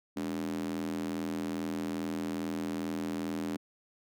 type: tone with high-pass filter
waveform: square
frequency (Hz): 41.2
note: E1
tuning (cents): 0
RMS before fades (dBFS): -35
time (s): 0.16-3.57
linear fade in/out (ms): 10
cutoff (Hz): 250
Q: 5.5
effects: none